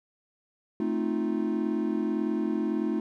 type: chord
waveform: triangle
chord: F dominant seventh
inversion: first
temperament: equal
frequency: 220 / 261.6 / 311.1 / 349.2 Hz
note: A3 / C4 / Eb4 / F4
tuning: 0 / 0 / 0 / 0 cents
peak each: -28 / -32 / -28 / -30 dBFS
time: 0.8-3 s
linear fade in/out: 2 ms
effects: none